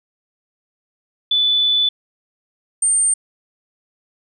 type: tone pair in turn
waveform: sine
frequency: 3484 / 8760 Hz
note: A7 / C#9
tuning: -18 / -22 cents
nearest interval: octave + major third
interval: 1596 cents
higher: second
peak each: -13 dBFS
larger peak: neither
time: 1.31-1.89 / 2.82-3.14 s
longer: first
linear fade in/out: 5 ms
effects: none